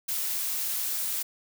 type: noise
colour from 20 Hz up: blue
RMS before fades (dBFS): -30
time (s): 0.08-1.23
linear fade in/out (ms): 10
effects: none